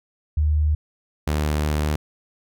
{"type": "tone pair in turn", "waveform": ["sine", "sawtooth"], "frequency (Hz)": [75.9, 75.33], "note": ["D#2", "D2"], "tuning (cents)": [-42, 45], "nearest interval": "unison", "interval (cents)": 13, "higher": "first", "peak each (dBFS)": -16, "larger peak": "neither", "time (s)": [[0.37, 0.75], [1.27, 1.96]], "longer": "second", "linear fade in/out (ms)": 5, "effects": []}